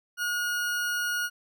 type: tone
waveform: 40% pulse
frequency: 1441 Hz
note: F#6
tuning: 46 cents flat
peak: -26 dBFS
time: 0.17-1.3 s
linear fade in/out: 50 ms
effects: none